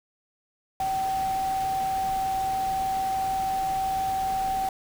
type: tone in noise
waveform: sine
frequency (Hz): 768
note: G5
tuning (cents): -36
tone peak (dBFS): -24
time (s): 0.8-4.69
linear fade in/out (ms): 2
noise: pink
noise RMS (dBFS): -39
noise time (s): 0.8-4.69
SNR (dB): +12
effects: none